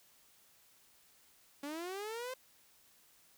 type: linear sweep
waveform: sawtooth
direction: up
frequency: 277.2 to 523.3 Hz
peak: -36 dBFS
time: 1.63-2.34 s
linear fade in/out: 5 ms
effects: white hiss -66 dBFS RMS until 3.37 s